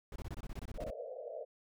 brown noise bursts, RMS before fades -42 dBFS, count 13, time 0.12-0.903 s, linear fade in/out 2 ms, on 39 ms, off 23 ms
white band-pass noise, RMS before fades -44 dBFS, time 0.77-1.45 s, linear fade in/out 20 ms, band 460 to 660 Hz, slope 96 dB/octave
effects none

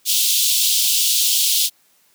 pink high-pass noise, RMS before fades -17 dBFS, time 0.05-1.7 s, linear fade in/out 50 ms, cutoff 3000 Hz, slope 48 dB/octave, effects white hiss -58 dBFS RMS until 2.14 s + high-pass 100 Hz 12 dB/octave

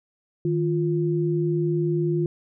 sine tone pair together, 155.56 / 348.6 Hz, D#3 / F4, 0 / -3 cents, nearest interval octave + major second, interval 1397 cents, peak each -23 dBFS, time 0.45-2.26 s, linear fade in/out 2 ms, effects none

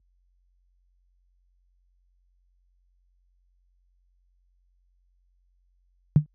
sine tone with exponential decay, 150 Hz, D3, 37 cents sharp, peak -8 dBFS, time 6.16-6.26 s, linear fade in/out 0 ms, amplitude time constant 21 ms, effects added 45 Hz sine -53 dBFS peak until 6.34 s + high-pass 80 Hz 12 dB/octave

